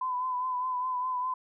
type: tone with vibrato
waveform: sine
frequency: 1009 Hz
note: B5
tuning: 37 cents sharp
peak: -28 dBFS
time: 0.01-1.34 s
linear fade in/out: 5 ms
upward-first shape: triangle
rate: 4.9 Hz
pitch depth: 41 cents each way
effects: none